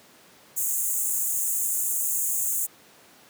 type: high-pass noise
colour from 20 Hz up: pink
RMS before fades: -26 dBFS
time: 0.56-2.67 s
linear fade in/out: 20 ms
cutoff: 6600 Hz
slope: 96 dB/octave
effects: pink hiss -53 dBFS RMS until 3.29 s + high-pass 200 Hz 12 dB/octave